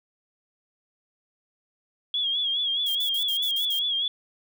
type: tone with vibrato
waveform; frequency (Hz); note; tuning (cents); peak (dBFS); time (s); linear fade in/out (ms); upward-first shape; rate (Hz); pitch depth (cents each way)
sine; 3322; G#7; 0; -23; 2.14-4.08; 2; sine; 4.8; 70
type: noise bursts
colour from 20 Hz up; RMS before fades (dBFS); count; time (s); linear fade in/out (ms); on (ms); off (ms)
violet; -36; 7; 2.86-3.793; 5; 93; 47
effects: none